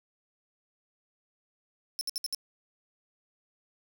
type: tone bursts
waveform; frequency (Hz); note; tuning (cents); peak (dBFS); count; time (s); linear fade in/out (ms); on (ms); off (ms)
sawtooth; 5330; E8; +18; -27; 5; 1.99-2.347; 0; 21; 63
effects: none